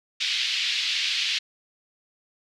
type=band-pass noise; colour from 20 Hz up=pink; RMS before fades=-26 dBFS; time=0.2-1.39 s; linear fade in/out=10 ms; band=2600 to 4400 Hz; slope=24 dB/octave; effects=none